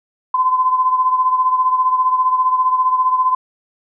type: beating tone pair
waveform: sine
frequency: 1021 / 1036 Hz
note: C6 / C6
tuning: -43 / -17 cents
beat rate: 15 Hz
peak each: -13 / -20 dBFS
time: 0.34-3.35 s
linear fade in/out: 5 ms
effects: none